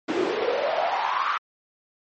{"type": "noise with high-pass filter sweep", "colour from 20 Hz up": "pink", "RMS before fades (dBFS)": -24, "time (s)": [0.08, 1.38], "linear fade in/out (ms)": 10, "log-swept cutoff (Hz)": [310, 1300], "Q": 6.5, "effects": ["low-pass 3000 Hz 12 dB/octave", "MP3 32 kbps"]}